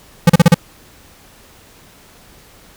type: tone bursts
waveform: square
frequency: 170 Hz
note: F3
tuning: 46 cents flat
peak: -4 dBFS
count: 5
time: 0.27-0.544 s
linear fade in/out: 5 ms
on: 26 ms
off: 36 ms
effects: pink hiss -45 dBFS RMS until 2.76 s